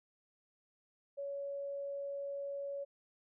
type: tone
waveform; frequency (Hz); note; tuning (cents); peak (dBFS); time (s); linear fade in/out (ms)
sine; 561; C#5; +21; -38; 1.17-2.85; 20
effects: none